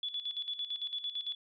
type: tone with tremolo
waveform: sine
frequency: 3430 Hz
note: A7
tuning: 45 cents flat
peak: -33 dBFS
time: 0.03-1.35 s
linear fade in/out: 2 ms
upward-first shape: square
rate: 8.9 Hz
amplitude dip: 70%
effects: resampled to 11025 Hz